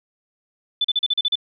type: tone bursts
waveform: sine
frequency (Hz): 3505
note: A7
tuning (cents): -7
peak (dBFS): -16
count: 8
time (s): 0.81-1.356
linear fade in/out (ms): 5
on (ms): 35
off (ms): 38
effects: none